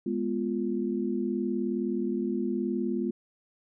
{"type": "chord", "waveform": "sine", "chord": "F diminished", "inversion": "first", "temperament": "equal", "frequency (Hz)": [207.7, 246.9, 349.2], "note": ["Ab3", "Cb4", "F4"], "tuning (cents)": [0, 0, 0], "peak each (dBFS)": -31, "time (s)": [0.06, 3.11], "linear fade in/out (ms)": 5, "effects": []}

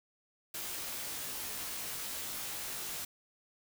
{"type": "noise with comb filter", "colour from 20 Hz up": "white", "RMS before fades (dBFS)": -40, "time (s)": [0.54, 3.05], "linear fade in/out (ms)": 5, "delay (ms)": 18, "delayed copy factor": -0.95, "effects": []}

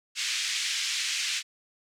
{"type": "band-pass noise", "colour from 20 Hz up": "pink", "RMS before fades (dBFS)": -30, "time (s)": [0.15, 1.43], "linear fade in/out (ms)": 50, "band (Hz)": [2100, 7300], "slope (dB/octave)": 24, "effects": []}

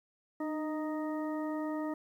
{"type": "harmonic tone with a mistuned harmonic", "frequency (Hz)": 311.1, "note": "D#4", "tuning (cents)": 0, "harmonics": [1, 2, 3, 4, 6], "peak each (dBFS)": [-34, -40, -44, -46, -50], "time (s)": [0.4, 1.94], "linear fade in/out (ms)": 5, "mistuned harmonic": 1, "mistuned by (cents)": -34, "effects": ["11-bit"]}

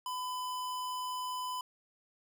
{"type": "tone", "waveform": "square", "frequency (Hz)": 1005, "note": "B5", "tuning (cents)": 30, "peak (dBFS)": -36, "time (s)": [0.06, 1.61], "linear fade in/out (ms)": 2, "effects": []}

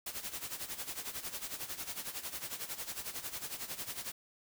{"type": "noise with tremolo", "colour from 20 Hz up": "white", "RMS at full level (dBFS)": -39, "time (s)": [0.06, 4.12], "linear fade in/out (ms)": 5, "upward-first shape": "sine", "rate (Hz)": 11, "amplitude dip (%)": 75, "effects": []}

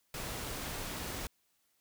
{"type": "noise", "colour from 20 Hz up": "pink", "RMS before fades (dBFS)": -40, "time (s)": [0.14, 1.27], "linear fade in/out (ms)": 2, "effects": ["white hiss -75 dBFS RMS until 1.8 s"]}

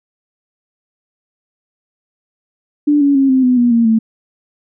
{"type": "tone with pitch steps", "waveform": "sine", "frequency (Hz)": [293.7, 282.4, 271.5, 261.1, 251, 241.3, 232, 223.1], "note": ["D4", "C#4", "C#4", "C4", "B3", "B3", "A#3", "A3"], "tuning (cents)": [0, 32, -36, -3, 28, -40, -8, 24], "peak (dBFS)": -8, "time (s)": [2.87, 3.99], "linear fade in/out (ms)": 10, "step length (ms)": 140, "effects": []}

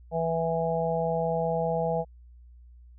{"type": "harmonic tone", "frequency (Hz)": 164.81, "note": "E3", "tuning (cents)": 0, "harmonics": [1, 3, 4, 5], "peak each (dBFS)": [-31, -29, -29, -32], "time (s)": [0.11, 2.05], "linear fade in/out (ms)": 50, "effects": ["added 60 Hz sine -48 dBFS peak until 2.98 s"]}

